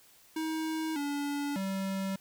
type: tone with pitch steps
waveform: square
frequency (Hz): 317.6 / 286.4 / 193.2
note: D#4 / D4 / G3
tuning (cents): +36 / -43 / -25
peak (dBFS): -32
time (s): 0.36-2.16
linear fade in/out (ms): 5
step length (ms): 600
effects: white hiss -60 dBFS RMS until 2.2 s